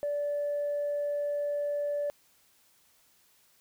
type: tone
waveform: sine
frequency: 581 Hz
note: D5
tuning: 19 cents flat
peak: -27 dBFS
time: 0.03-2.1 s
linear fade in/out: 0 ms
effects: tanh soft clip ceiling -25 dBFS + white hiss -65 dBFS RMS until 3.6 s